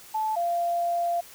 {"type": "tone pair in turn", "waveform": "sine", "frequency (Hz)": [870, 690.5], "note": ["A5", "F5"], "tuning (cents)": [-20, -20], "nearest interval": "major third", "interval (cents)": 400, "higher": "first", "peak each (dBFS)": [-24, -23], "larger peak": "second", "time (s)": [[0.14, 0.36], [0.36, 1.21]], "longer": "second", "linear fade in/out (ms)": 10, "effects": ["white hiss -48 dBFS RMS until 1.34 s"]}